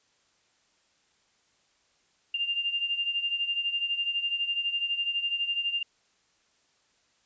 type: beating tone pair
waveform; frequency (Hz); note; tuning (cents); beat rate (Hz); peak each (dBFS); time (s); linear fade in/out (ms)
sine; 2794 / 2806; F7 / F7; 0 / +8; 12; -28 / -33; 2.34-5.83; 5
effects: white hiss -68 dBFS RMS until 7.25 s + resampled to 16000 Hz